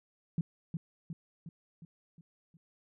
sine tone with echo, 164.81 Hz, E3, in tune, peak -27 dBFS, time 0.38-0.41 s, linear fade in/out 2 ms, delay 360 ms, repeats 6, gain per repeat -5 dB, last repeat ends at 2.57 s, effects none

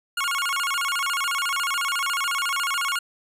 25% pulse tone with vibrato, 1248 Hz, D#6, 5 cents sharp, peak -19 dBFS, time 0.17-2.99 s, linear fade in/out 5 ms, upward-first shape square, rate 14 Hz, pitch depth 220 cents each way, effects resampled to 32000 Hz + 10-bit

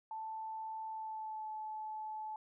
sine tone with pitch glide, 881 to 864.9 Hz, A5 to A5, +2 to -30 cents, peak -40 dBFS, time 0.11-2.36 s, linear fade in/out 2 ms, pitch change -32 cents, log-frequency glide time 0.89-1.49 s, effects none

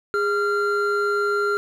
triangle tone pair together, 409.5 / 1383 Hz, G#4 / F6, -24 / -17 cents, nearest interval octave + major sixth, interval 2107 cents, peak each -20 dBFS, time 0.14-1.57 s, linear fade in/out 0 ms, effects none

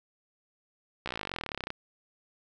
slowing click train, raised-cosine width 0.3 ms, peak -18 dBFS, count 29, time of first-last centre 1.06-1.704 s, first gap 15 ms, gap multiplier 1.03, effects none

